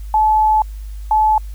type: tone pair in turn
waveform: sine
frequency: 863 / 863 Hz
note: A5 / A5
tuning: -34 / -34 cents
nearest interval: unison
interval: 0 cents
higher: neither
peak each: -10 dBFS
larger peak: neither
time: 0.14-0.62 / 1.11-1.38 s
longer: first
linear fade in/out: 2 ms
effects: added 51 Hz sine -26 dBFS peak until 1.54 s + white hiss -50 dBFS RMS until 1.54 s